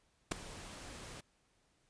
pink noise with ADSR envelope, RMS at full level -32 dBFS, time 0.31-1.21 s, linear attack 9 ms, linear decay 6 ms, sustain -17 dB, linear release 11 ms, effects pink hiss -74 dBFS RMS until 1.89 s + resampled to 22050 Hz

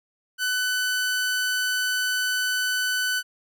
sawtooth tone, 1500 Hz, F#6, 23 cents sharp, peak -19 dBFS, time 0.38-3.23 s, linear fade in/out 50 ms, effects none

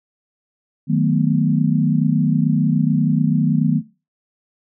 sine chord, B dominant seventh, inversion first, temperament equal, 155.56 / 185 / 220 / 246.9 Hz, D#3 / F#3 / A3 / B3, 0 / 0 / 0 / 0 cents, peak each -17 / -20 / -21 / -20 dBFS, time 0.87-3.82 s, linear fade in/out 50 ms, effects noise-tail reverb RT60 0.3 s tail -19 dB re dry

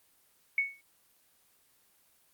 sine tone with exponential decay, 2217 Hz, C#7, in tune, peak -22 dBFS, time 0.58-0.81 s, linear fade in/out 2 ms, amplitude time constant 50 ms, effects white hiss -67 dBFS RMS until 2.33 s + Opus 24 kbps

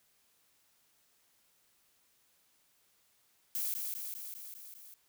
violet noise with echo, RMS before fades -35 dBFS, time 3.55-3.74 s, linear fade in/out 0 ms, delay 200 ms, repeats 6, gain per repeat -3 dB, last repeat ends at 4.94 s, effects white hiss -71 dBFS RMS until 5.08 s

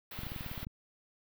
white band-stop noise, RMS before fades -45 dBFS, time 0.11-0.65 s, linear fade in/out 5 ms, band 4000 to 16000 Hz, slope 24 dB/octave
clicks, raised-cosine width 5 ms, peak -29 dBFS, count 11, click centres 0.19 / 0.234 / 0.267 / 0.319 / 0.362 / 0.409 / 0.463 / 0.515 / 0.578 / 0.63 / 0.669 s
effects none

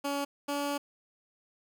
15% pulse tone pair in turn, 282.6 / 285.9 Hz, C#4 / D4, +34 / -46 cents, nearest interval unison, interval 20 cents, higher second, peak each -24 dBFS, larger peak neither, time 0.04-0.25 / 0.48-0.78 s, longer second, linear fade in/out 10 ms, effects none

